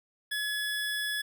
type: tone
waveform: 25% pulse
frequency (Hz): 1700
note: G#6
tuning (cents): +40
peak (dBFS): -26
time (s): 0.31-1.22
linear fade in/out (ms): 10
effects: none